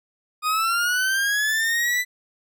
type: linear sweep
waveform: 40% pulse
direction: up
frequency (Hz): 1227 to 2000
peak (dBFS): -19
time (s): 0.42-2.05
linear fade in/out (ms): 50
effects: none